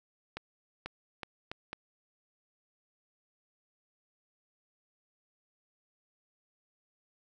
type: accelerating click train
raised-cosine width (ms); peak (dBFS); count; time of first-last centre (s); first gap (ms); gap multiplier
0.3; -22; 5; 0.37-1.731; 490; 0.76
effects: none